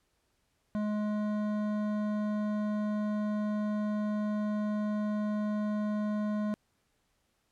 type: tone with hard clipping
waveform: sine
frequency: 210.4 Hz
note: G#3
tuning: 23 cents sharp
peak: -31 dBFS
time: 0.75-6.54 s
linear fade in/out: 0 ms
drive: 12 dB
effects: pink hiss -75 dBFS RMS until 7.51 s + low-pass 12000 Hz 12 dB/octave